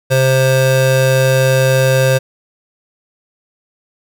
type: tone pair together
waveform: square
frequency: 131.75 / 527 Hz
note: C3 / C5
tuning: +12 / +12 cents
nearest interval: 2 octaves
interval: 2400 cents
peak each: -13 dBFS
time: 0.1-2.19 s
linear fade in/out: 20 ms
effects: none